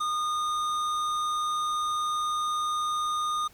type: tone with tanh clipping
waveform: triangle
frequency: 1224 Hz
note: D#6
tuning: 29 cents flat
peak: -28 dBFS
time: 0-3.48 s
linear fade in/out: 10 ms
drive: 18 dB
effects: pink hiss -56 dBFS RMS until 3.53 s